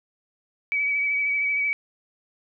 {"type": "tone with vibrato", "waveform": "sine", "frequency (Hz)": 2281, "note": "C#7", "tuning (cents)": 49, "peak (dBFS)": -21, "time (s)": [0.72, 1.73], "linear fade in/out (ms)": 0, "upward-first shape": "triangle", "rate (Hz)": 13, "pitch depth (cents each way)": 29, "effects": []}